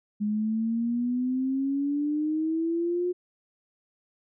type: exponential sweep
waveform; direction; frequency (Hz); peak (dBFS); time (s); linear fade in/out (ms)
sine; up; 207 to 361; -24; 0.2-3.13; 20
effects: none